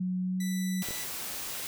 sine tone with pitch glide, 183.4 to 185.85 Hz, F#3 to F#3, -15 to +8 cents, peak -28 dBFS, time 0-0.83 s, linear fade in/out 10 ms, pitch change +23 cents, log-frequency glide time 0.21-0.42 s
10% pulse tone, 1975.5 Hz, B6, in tune, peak -30 dBFS, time 0.4-1.04 s, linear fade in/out 5 ms
white noise, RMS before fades -37 dBFS, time 0.82-1.67 s, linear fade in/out 0 ms
clicks, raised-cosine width 2 ms, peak -27 dBFS, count 2, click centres 0.887 / 0.908 s
effects none

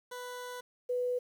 20% pulse / sine tone pair in turn, 494.9 / 494.9 Hz, B4 / B4, +4 / +4 cents, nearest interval unison, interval 0 cents, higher neither, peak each -35 / -29 dBFS, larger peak second, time 0.11-0.61 / 0.89-1.19 s, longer first, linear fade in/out 10 ms, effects 10-bit

